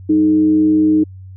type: tone with frequency modulation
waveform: sine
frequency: 310 Hz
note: D#4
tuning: 6 cents flat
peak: -9 dBFS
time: 0.09-1.04 s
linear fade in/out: 10 ms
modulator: 119 Hz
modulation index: 0.29
effects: added 94 Hz sine -32 dBFS peak until 1.36 s